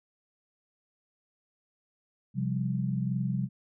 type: chord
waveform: sine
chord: C suspended fourth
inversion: none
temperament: just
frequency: 130.81 / 174.42 / 196.22 Hz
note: C3 / F3 / G3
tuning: 0 / -2 / +2 cents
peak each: -30 / -33 / -32 dBFS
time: 2.34-3.49 s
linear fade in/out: 50 ms
effects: none